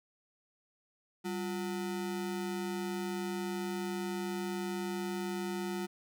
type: ring-modulated tone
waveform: square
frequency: 273.4 Hz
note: C#4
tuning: 24 cents flat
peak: -32 dBFS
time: 1.24-5.87 s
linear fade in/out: 20 ms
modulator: 79.1 Hz
effects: none